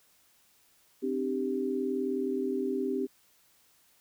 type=chord; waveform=sine; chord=C suspended second; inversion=none; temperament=equal with one note detuned; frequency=261.6 / 300.7 / 392 Hz; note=C4 / D4 / G4; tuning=0 / +41 / 0 cents; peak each=-32 / -36 / -31 dBFS; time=1.02-3.07 s; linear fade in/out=20 ms; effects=white hiss -65 dBFS RMS until 4 s